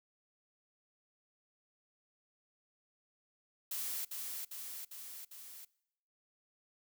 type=noise with echo; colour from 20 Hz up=blue; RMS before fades=-39 dBFS; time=3.71-4.05 s; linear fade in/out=5 ms; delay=400 ms; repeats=4; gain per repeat=-3 dB; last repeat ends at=5.65 s; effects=noise-tail reverb RT60 0.8 s tail -23 dB re dry